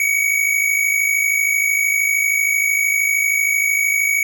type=tone pair together; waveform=square; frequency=2212 / 2265 Hz; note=C#7 / C#7; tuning=-4 / +37 cents; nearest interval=unison; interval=41 cents; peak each=-21 / -17 dBFS; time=0-4.23 s; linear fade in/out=2 ms; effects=none